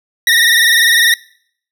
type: tone with vibrato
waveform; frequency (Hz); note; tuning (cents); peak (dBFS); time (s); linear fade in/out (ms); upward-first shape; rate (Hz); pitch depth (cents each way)
25% pulse; 1864.7; A#6; 0; -4; 0.27-1.14; 2; sine; 20; 69
effects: noise-tail reverb RT60 0.6 s tail -23 dB re dry